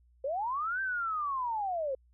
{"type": "linear two-way sweep", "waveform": "sine", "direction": "up then down", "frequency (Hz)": [509, 1580, 509], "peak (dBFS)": -30, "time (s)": [0.24, 1.95], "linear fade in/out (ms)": 5, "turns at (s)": 0.81, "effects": ["added 60 Hz sine -61 dBFS peak until 2.13 s"]}